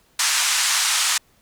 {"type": "band-pass noise", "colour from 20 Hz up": "white", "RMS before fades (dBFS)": -20, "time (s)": [0.19, 1.18], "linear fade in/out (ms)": 5, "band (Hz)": [950, 8700], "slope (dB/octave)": 24, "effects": ["pink hiss -59 dBFS RMS until 1.41 s"]}